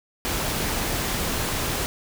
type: noise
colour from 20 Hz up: pink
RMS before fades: -26 dBFS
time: 0.25-1.86 s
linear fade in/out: 0 ms
effects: none